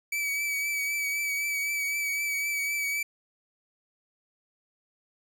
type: tone with vibrato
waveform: 45% pulse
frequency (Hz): 2289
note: D7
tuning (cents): -45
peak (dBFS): -27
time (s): 0.12-3.03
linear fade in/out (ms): 5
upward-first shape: triangle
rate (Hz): 3.9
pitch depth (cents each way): 34
effects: none